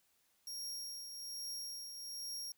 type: tone with tremolo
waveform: sawtooth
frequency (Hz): 5588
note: F8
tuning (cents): 0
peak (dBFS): -38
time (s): 0.47-2.52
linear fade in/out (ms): 2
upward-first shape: triangle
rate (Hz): 1.2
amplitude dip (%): 50
effects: white hiss -75 dBFS RMS until 2.57 s